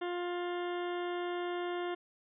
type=harmonic tone; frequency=352.5 Hz; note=F4; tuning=16 cents sharp; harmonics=1 / 2 / 3 / 4 / 5 / 6 / 8 / 9 / 10; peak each=-35 / -41 / -45 / -47 / -49 / -51 / -53 / -54 / -55 dBFS; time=0.01-1.95 s; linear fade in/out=10 ms; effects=none

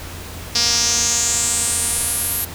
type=tone with band-pass filter sweep; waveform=sawtooth; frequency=235.8 Hz; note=A#3; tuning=20 cents sharp; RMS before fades=-19 dBFS; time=0.55-2.45 s; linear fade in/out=5 ms; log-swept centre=5100 to 12000 Hz; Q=5; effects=added 85 Hz sine -34 dBFS peak until 2.54 s + pink hiss -34 dBFS RMS until 2.54 s

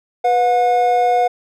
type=tone pair together; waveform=triangle; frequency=492.1 / 721.4 Hz; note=B4 / F#5; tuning=-6 / -44 cents; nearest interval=perfect fifth; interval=662 cents; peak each=-16 / -11 dBFS; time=0.24-1.28 s; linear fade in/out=10 ms; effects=none

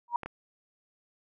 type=tone with exponential growth; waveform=sine; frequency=953 Hz; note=A#5; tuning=38 cents sharp; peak=-20 dBFS; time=0.08-0.16 s; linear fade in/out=2 ms; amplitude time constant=16 ms
type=clicks; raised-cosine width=0.5 ms; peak=-23 dBFS; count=2; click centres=0.233 / 0.26 s
effects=none

